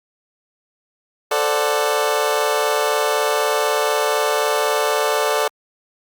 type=chord; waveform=25% pulse; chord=D dominant seventh; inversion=second; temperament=equal; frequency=440 / 523.3 / 587.3 / 740 Hz; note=A4 / C5 / D5 / F#5; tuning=0 / 0 / 0 / 0 cents; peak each=-17 / -22 / -17 / -22 dBFS; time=1.31-5.48 s; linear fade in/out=5 ms; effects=Opus 48 kbps